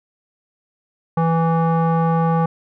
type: tone with low-pass filter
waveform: square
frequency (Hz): 164.81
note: E3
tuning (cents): 0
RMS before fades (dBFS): -17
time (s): 1.17-2.46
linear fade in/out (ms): 5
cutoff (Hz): 1000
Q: 4.1
effects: none